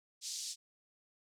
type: band-pass noise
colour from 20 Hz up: pink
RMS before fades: -42 dBFS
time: 0.21-0.56 s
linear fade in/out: 50 ms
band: 4400 to 7800 Hz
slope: 24 dB/octave
effects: none